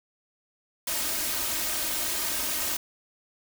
white noise with comb filter, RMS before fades -29 dBFS, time 0.87-2.77 s, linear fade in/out 5 ms, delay 3.2 ms, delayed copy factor +0.7, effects none

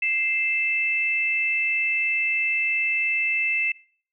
sine tone pair together, 2098 / 2641 Hz, C7 / E7, +4 / +3 cents, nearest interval major third, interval 399 cents, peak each -26 / -22 dBFS, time 0.02-3.72 s, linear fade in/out 5 ms, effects noise-tail reverb RT60 0.5 s tail -22 dB re dry

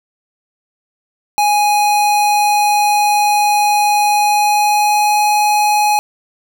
square tone with pitch glide, 830.6 to 837.3 Hz, G#5 to G#5, 0 to +14 cents, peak -11 dBFS, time 1.38-5.99 s, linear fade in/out 0 ms, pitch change +14 cents, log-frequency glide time 4.07-5.23 s, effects none

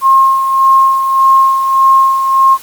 sine tone with tremolo, 1071 Hz, C6, 40 cents sharp, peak -3 dBFS, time 0.01-2.58 s, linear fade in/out 50 ms, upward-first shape sine, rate 1.7 Hz, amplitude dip 55%, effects white hiss -34 dBFS RMS until 2.62 s + Opus 32 kbps

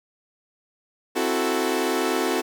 sawtooth chord, F# half-diminished seventh, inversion second, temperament equal, 261.6 / 329.6 / 370 / 440 Hz, C4 / E4 / F#4 / A4, 0 / 0 / 0 / 0 cents, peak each -24 / -24 / -22 / -23 dBFS, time 1.15-2.42 s, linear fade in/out 20 ms, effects none

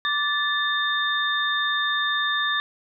sine tone cluster, 1170 / 1748 / 3636 Hz, D6 / A6 / A#7, -7 / -12 / -44 cents, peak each -27 / -24 / -26 dBFS, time 0.05-2.6 s, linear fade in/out 0 ms, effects none

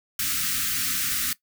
white band-stop noise, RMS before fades -26 dBFS, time 0.19-1.33 s, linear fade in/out 2 ms, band 310 to 1200 Hz, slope 96 dB/octave, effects noise-tail reverb RT60 0.1 s tail -18 dB re dry

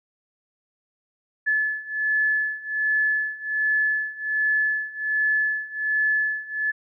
sine beating tone pair, 1724 / 1725.3 Hz, A6 / A6, -36 / -34 cents, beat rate 1.3 Hz, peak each -25 / -23 dBFS, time 1.46-6.72 s, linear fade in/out 20 ms, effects none

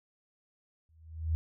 sine tone with exponential growth, 80.2 Hz, E2, 47 cents flat, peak -24 dBFS, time 0.89-1.35 s, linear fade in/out 0 ms, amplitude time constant 100 ms, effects none

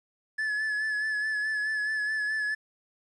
triangle tone with vibrato, 1722 Hz, A6, 38 cents flat, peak -25 dBFS, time 0.38-2.55 s, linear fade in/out 10 ms, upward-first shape sine, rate 4.7 Hz, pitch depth 33 cents each way, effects resampled to 24000 Hz + 10-bit

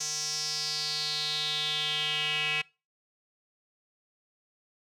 square tone with band-pass filter sweep, 151.5 Hz, D#3, 46 cents flat, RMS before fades -31 dBFS, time 0-2.62 s, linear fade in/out 10 ms, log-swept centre 6100 to 2600 Hz, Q 5.5, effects noise-tail reverb RT60 0.3 s tail -23 dB re dry

